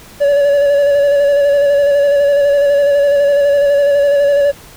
triangle tone with vibrato, 569 Hz, C#5, 45 cents sharp, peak -6 dBFS, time 0.2-4.52 s, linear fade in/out 20 ms, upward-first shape square, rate 12 Hz, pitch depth 23 cents each way, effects pink hiss -38 dBFS RMS until 4.76 s

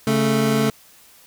25% pulse tone pair together, 138.28 / 219.5 Hz, C#3 / A3, -4 / -4 cents, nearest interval minor sixth, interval 800 cents, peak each -18 / -14 dBFS, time 0.07-0.7 s, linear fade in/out 2 ms, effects white hiss -50 dBFS RMS until 1.26 s

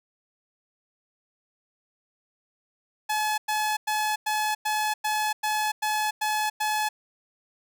sawtooth tone bursts, 854 Hz, G#5, 48 cents sharp, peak -20 dBFS, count 10, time 3.09-6.89 s, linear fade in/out 10 ms, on 290 ms, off 100 ms, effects none

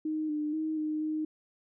sine tone with pitch steps, 310.6 / 300.7 / 314.1 / 307.4 / 309.9 Hz, D#4 / D4 / D#4 / D#4 / D#4, -3 / +41 / +16 / -21 / -7 cents, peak -29 dBFS, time 0.05-1.25 s, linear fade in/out 5 ms, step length 240 ms, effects none

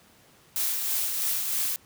blue noise with tremolo, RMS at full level -26 dBFS, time 0.56-1.76 s, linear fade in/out 0 ms, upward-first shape triangle, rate 3.1 Hz, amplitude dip 40%, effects pink hiss -57 dBFS RMS until 1.85 s + high-pass 80 Hz 12 dB/octave

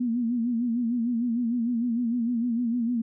sine tone with vibrato, 236.9 Hz, A#3, 28 cents sharp, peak -23 dBFS, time 0-3.02 s, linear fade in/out 10 ms, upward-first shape sine, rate 6.6 Hz, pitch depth 83 cents each way, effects none

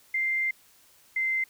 sine tone pair in turn, 2093 / 2077 Hz, C7 / C7, 0 / -13 cents, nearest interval unison, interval 13 cents, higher first, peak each -24 dBFS, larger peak neither, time 0.14-0.51 / 1.16-1.44 s, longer first, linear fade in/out 5 ms, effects white hiss -59 dBFS RMS until 1.49 s

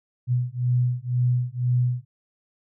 sine beating tone pair, 122.8 / 124.8 Hz, B2 / B2, -9 / +19 cents, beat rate 2 Hz, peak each -23 dBFS, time 0.27-2.05 s, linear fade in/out 50 ms, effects none

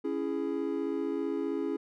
triangle chord, C# minor, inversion none, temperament just, 277.2 / 332.6 / 415.8 Hz, C#4 / E4 / G#4, 0 / +16 / +2 cents, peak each -32 dBFS, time 0.04-1.77 s, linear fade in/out 10 ms, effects none

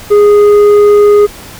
triangle tone with tanh clipping, 413.3 Hz, G#4, 8 cents flat, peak -3 dBFS, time 0.1-1.27 s, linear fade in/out 20 ms, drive 10 dB, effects pink hiss -30 dBFS RMS until 1.59 s

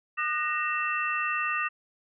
sine tone cluster, 1218 / 1479 / 1868 / 2680 Hz, D#6 / F#6 / A#6 / E7, -37 / -1 / +3 / +28 cents, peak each -30 / -37 / -31 / -31 dBFS, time 0.17-1.69 s, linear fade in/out 20 ms, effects none

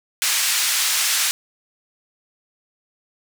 white band-pass noise, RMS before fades -20 dBFS, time 0.22-1.31 s, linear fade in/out 0 ms, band 1500 to 9100 Hz, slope 12 dB/octave, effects none

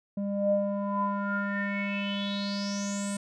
square tone with low-pass filter sweep, 200.8 Hz, G3, 42 cents sharp, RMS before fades -30 dBFS, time 0.17-3.17 s, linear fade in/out 5 ms, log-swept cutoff 430 to 8800 Hz, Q 8.8, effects none

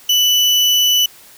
35% pulse tone, 2977 Hz, F#7, 10 cents sharp, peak -9 dBFS, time 0.09-1.06 s, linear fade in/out 5 ms, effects white hiss -43 dBFS RMS until 1.37 s

